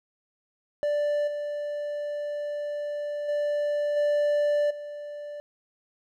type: tone with level steps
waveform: triangle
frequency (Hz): 587.3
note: D5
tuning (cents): 0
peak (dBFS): -21 / -27 / -22 / -19 / -33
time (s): 0.83-5.4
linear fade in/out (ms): 0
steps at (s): 1.27 / 3.28 / 3.96 / 4.7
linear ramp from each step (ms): 10
effects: none